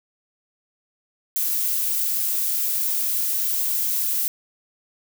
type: noise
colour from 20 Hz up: violet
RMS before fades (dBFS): -23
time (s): 1.36-4.28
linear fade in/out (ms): 0
effects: none